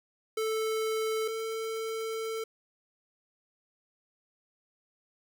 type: tone pair in turn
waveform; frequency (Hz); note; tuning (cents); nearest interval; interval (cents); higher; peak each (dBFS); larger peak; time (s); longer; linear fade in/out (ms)
square; 440 / 445.9; A4 / A4; 0 / +23; unison; 23; second; -29 / -33; first; 0.37-1.28 / 1.28-2.44; second; 5
effects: none